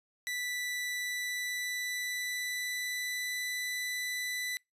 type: tone with pitch glide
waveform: sawtooth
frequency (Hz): 1975 to 1988.7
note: B6 to B6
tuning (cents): 0 to +12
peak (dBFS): -30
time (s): 0.27-4.57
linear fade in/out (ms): 0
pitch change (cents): +12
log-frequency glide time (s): 0.88-3.4
effects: noise-tail reverb RT60 0.2 s tail -26 dB re dry + resampled to 32000 Hz